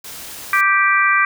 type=noise; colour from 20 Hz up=white; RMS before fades=-33 dBFS; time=0.04-0.61 s; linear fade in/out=5 ms
type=harmonic tone; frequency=392 Hz; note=G4; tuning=in tune; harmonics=3 / 4 / 5 / 6; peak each=-16 / -17 / -18 / -19 dBFS; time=0.53-1.25 s; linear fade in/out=2 ms
effects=none